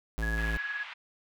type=tone; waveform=square; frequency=55 Hz; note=A1; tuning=in tune; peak=-30 dBFS; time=0.18-0.57 s; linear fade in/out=0 ms
type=tone with tremolo; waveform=sine; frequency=1674 Hz; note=G#6; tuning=13 cents sharp; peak=-30 dBFS; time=0.22-0.84 s; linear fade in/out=10 ms; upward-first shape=sine; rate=19 Hz; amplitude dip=55%
type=band-pass noise; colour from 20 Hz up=white; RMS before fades=-44 dBFS; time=0.37-0.94 s; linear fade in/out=10 ms; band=1000 to 2800 Hz; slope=24 dB/octave
effects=none